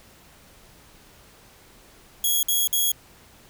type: tone bursts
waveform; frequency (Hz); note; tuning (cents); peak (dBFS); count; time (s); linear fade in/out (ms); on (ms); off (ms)
5% pulse; 3322; G#7; 0; -11; 3; 2.24-2.918; 2; 190; 54
effects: pink hiss -52 dBFS RMS until 3.49 s